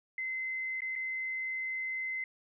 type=tone with dropouts; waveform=sine; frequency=2058 Hz; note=C7; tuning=29 cents flat; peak=-33 dBFS; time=0.18-2.24 s; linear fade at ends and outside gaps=2 ms; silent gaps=0.806-0.819 / 0.955-0.96 s; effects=none